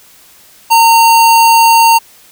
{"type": "tone with sample-and-hold", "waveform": "sine", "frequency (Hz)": 916, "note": "A#5", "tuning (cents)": -31, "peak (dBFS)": -3, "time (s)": [0.7, 1.99], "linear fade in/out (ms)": 20, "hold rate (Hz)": 3675, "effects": ["white hiss -42 dBFS RMS until 2.31 s"]}